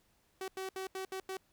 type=tone bursts at uneven times; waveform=sawtooth; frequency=380 Hz; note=F#4; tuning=46 cents sharp; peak=-34 dBFS; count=6; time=0.41-0.48 / 0.57-0.69 / 0.76-0.87 / 0.95-1.05 / 1.12-1.2 / 1.29-1.37 s; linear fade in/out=2 ms; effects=pink hiss -72 dBFS RMS until 1.52 s

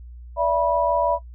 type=tone cluster; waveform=sine; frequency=580 / 666 / 975 Hz; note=D5 / E5 / B5; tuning=-22 / +18 / -23 cents; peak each=-22 dBFS; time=0.36-1.19 s; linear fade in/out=50 ms; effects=noise-tail reverb RT60 0.1 s tail -18 dB re dry + added 60 Hz sine -37 dBFS peak until 1.34 s

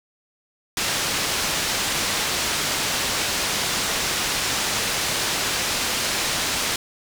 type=low-pass noise; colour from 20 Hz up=white; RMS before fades=-24 dBFS; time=0.77-6.76 s; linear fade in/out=2 ms; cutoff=6300 Hz; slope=12 dB/octave; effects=none

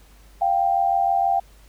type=tone pair together; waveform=sine; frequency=697.7 / 784 Hz; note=F5 / G5; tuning=-2 / 0 cents; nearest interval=major second; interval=202 cents; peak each=-21 / -19 dBFS; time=0.41-1.4 s; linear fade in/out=10 ms; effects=added 50 Hz sine -48 dBFS peak until 1.68 s + pink hiss -55 dBFS RMS until 1.68 s

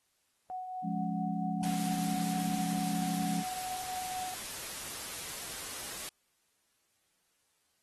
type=tone with tremolo; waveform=sine; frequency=740 Hz; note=F#5; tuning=in tune; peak=-35 dBFS; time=0.5-4.34 s; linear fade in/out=0 ms; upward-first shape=triangle; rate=4.4 Hz; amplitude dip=45%
type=chord; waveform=sine; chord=Db major; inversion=first; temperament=equal; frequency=174.61 / 207.7 / 277.2 Hz; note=F3 / Ab3 / Db4; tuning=0 / 0 / 0 cents; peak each=-35 / -35 / -40 dBFS; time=0.82-3.44 s; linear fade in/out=50 ms
type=noise; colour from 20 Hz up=white; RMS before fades=-41 dBFS; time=1.63-6.09 s; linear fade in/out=0 ms
effects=white hiss -75 dBFS RMS until 7.82 s + AAC 32 kbps

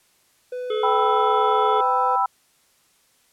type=tone with pitch glide; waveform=triangle; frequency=498.6 to 504.4 Hz; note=B4 to B4; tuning=+16 to +36 cents; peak=-25 dBFS; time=0.52-2.16 s; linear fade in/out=5 ms; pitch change=+20 cents; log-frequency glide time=1.33-1.6 s
type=harmonic tone; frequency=430 Hz; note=A4; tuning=40 cents flat; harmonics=1 / 3 / 5 / 7 / 8; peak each=-22 / -34 / -43 / -46 / -36 dBFS; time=0.7-1.81 s; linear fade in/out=5 ms
type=chord; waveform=sine; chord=E minor; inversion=first; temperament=equal; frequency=784 / 987.8 / 1318.5 Hz; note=G5 / B5 / E6; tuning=0 / 0 / 0 cents; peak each=-22 / -21 / -23 dBFS; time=0.83-2.26 s; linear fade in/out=5 ms
effects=white hiss -61 dBFS RMS until 3.32 s + low-pass 12000 Hz 12 dB/octave

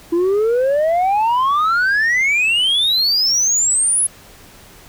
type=exponential sweep; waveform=sine; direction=up; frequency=331.7 to 10690 Hz; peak=-10 dBFS; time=0.12-4.07 s; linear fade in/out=10 ms; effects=tanh soft clip ceiling -12 dBFS + pink hiss -43 dBFS RMS until 4.88 s

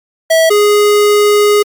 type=tone pair in turn; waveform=square; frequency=650 / 414.9 Hz; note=E5 / G#4; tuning=-24 / -2 cents; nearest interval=minor sixth; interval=778 cents; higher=first; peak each=-7 dBFS; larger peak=neither; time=0.3-0.5 / 0.5-1.63 s; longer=second; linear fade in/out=10 ms; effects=Opus 48 kbps

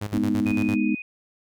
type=tone with tremolo; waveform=sawtooth; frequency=103.83 Hz; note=G#2; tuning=in tune; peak=-23 dBFS; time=0.01-0.76 s; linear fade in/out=10 ms; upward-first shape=square; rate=8.9 Hz; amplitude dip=75%
type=chord; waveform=sine; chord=G# minor; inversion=none; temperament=equal; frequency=207.7 / 246.9 / 311.1 Hz; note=G#3 / B3 / D#4; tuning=0 / 0 / 0 cents; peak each=-24 dBFS; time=0.13-0.95 s; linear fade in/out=5 ms
type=tone; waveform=sine; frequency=2489 Hz; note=D#7; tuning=in tune; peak=-32 dBFS; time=0.46-1.02 s; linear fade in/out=2 ms
effects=none

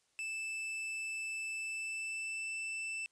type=tone with pitch glide; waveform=45% pulse; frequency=2637 to 2652 Hz; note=E7 to E7; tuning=0 to +10 cents; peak=-37 dBFS; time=0.19-3.06 s; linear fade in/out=0 ms; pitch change=+10 cents; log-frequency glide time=1.53-2.5 s; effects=white hiss -75 dBFS RMS until 3.11 s + resampled to 22050 Hz

